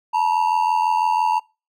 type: ring-modulated tone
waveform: triangle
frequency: 917 Hz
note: A#5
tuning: 29 cents flat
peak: -11 dBFS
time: 0.13-1.4 s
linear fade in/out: 20 ms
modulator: 43 Hz
effects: noise-tail reverb RT60 0.3 s tail -24 dB re dry